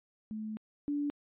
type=tone pair in turn; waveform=sine; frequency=216.4 / 289.9 Hz; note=A3 / D4; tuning=-29 / -22 cents; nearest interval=perfect fourth; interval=507 cents; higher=second; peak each=-36 / -30 dBFS; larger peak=second; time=0.31-0.57 / 0.88-1.1 s; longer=first; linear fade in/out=0 ms; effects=resampled to 8000 Hz